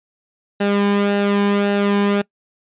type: tone with flanger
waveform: sawtooth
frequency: 202.2 Hz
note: G#3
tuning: 46 cents flat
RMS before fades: -17 dBFS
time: 0.6-2.22 s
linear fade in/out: 10 ms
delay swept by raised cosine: 0.89 to 1.52 ms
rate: 1.8 Hz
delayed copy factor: -0.6
effects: noise-tail reverb RT60 0.1 s tail -23 dB re dry + resampled to 8000 Hz